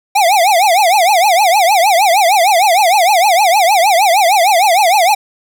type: tone with vibrato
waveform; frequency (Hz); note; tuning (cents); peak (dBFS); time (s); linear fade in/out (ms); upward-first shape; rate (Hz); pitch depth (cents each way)
square; 755; F#5; +35; -8; 0.15-5.15; 10; triangle; 6.5; 270
effects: none